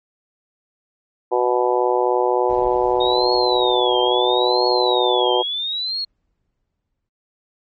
harmonic tone, 123.47 Hz, B2, in tune, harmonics 3 / 4 / 5 / 6 / 7 / 8, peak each -20 / -20 / -25 / -24 / -22 / -26 dBFS, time 1.31-5.43 s, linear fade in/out 20 ms
brown noise with exponential decay, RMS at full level -36 dBFS, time 2.49-7.09 s, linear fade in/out 5 ms, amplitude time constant 1000 ms
sine tone with vibrato, 3694 Hz, A#7, 16 cents flat, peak -21 dBFS, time 3-6.05 s, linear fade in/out 10 ms, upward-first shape triangle, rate 0.75 Hz, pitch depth 280 cents each way
effects MP3 32 kbps

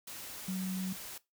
sine tone in noise, 187 Hz, F#3, 19 cents sharp, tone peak -33 dBFS, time 0.48-0.93 s, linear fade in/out 5 ms, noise white, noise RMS -45 dBFS, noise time 0.07-1.18 s, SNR +9 dB, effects noise-tail reverb RT60 0.2 s tail -19 dB re dry

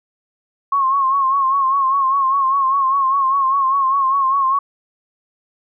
sine tone with vibrato, 1084 Hz, C#6, 39 cents flat, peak -13 dBFS, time 0.72-4.59 s, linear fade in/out 5 ms, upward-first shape sine, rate 5 Hz, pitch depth 61 cents each way, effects none

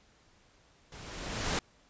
pink noise with level ramp, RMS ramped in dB -49 to -29 dBFS, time 0.92-1.59 s, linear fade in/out 2 ms, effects pink hiss -64 dBFS RMS until 1.89 s + resampled to 16000 Hz

